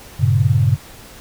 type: chord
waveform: sine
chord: G diminished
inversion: none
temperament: equal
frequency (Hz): 98 / 116.54 / 138.59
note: G2 / Bb2 / Db3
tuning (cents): 0 / 0 / 0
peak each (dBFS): -16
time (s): 0.19-0.77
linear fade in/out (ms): 20
effects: pink hiss -40 dBFS RMS until 1.2 s